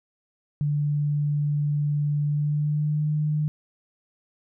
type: tone with pitch glide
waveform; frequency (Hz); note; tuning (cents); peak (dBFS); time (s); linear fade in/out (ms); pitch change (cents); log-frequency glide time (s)
sine; 146.83 to 151.31; D3 to D#3; 0 to -48; -21; 0.61-3.48; 0; +52; 2.25-3.08
effects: none